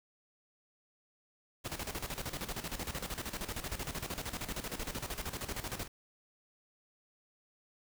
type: noise with tremolo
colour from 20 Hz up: pink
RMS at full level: -38 dBFS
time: 1.64-5.88 s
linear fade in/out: 20 ms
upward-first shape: square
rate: 13 Hz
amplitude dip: 70%
effects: none